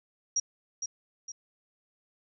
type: tone with echo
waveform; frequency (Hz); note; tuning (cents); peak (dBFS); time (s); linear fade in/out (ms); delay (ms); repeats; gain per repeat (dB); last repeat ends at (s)
sine; 5690; F8; +31; -24; 0.36-0.4; 5; 460; 2; -7; 1.32
effects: none